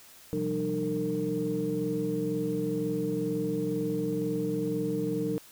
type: tone cluster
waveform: sine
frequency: 127.1 / 170.8 / 192.9 / 302.4 / 455.9 Hz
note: C3 / F3 / G3 / D#4 / A#4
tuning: -50 / -38 / -28 / -49 / -39 cents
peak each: -38 / -35 / -35 / -31 / -31 dBFS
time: 0.33-5.38 s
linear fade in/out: 0 ms
effects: tanh soft clip ceiling -18 dBFS + white hiss -53 dBFS RMS until 5.51 s